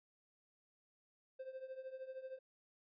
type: tone with tremolo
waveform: triangle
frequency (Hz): 523.3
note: C5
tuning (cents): 0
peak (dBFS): -40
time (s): 1.39-2.39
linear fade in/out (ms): 10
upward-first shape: triangle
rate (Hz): 13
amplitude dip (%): 85
effects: tanh soft clip ceiling -36 dBFS + resampled to 11025 Hz